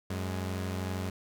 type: tone pair together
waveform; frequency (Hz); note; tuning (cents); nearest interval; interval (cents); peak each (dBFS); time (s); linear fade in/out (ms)
sawtooth; 92.7 / 208.1; F#2 / G#3; +4 / +4; octave + major second; 1400; -29 / -35; 0.1-1.1; 5
effects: none